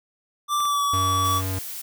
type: tone with pitch glide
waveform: square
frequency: 1174.7 to 1141.9 Hz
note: D6 to D6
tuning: 0 to -49 cents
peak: -21 dBFS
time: 0.48-1.42 s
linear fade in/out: 50 ms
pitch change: -49 cents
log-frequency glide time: 0.59-0.83 s
type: clicks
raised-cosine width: 0.3 ms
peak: -25 dBFS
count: 2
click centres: 0.604 / 0.654 s
type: tone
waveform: square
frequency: 94.5 Hz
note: F#2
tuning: 37 cents sharp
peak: -26 dBFS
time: 0.93-1.59 s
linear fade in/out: 5 ms
type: noise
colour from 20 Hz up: blue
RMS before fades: -34 dBFS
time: 1.24-1.82 s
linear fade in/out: 10 ms
effects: none